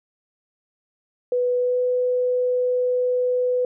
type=tone with pitch glide; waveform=sine; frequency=493.9 to 498.5 Hz; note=B4 to B4; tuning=0 to +16 cents; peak=-18 dBFS; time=1.32-3.65 s; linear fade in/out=2 ms; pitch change=+16 cents; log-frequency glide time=1.57-1.8 s; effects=none